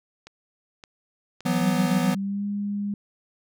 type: click train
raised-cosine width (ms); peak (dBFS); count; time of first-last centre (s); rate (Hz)
0.2; -25; 4; 0.27-1.975; 1.76
type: chord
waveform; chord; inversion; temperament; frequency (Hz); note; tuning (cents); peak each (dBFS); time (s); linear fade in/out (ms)
square; E suspended second; none; equal with one note detuned; 167.79 / 185 / 246.9; E3 / F#3 / B3; +31 / 0 / 0; -27 / -26 / -26; 1.45-2.15; 10
type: tone with pitch glide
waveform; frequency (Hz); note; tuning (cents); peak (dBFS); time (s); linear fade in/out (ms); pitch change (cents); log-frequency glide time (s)
sine; 192.4 to 203.3; G3 to G#3; -32 to -37; -25; 1.62-2.94; 2; +95; 2.06-2.46
effects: none